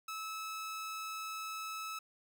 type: tone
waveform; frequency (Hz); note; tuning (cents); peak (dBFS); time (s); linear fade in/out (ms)
sawtooth; 1300; E6; -24; -36; 0.08-1.99; 5
effects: none